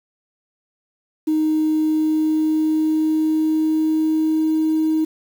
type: tone with pitch glide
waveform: sine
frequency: 311.1 to 314.9 Hz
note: D#4 to D#4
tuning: 0 to +21 cents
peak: -14 dBFS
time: 1.27-5.05 s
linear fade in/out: 10 ms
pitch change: +21 cents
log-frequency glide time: 1.72-4.44 s
effects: tanh soft clip ceiling -12 dBFS + 7-bit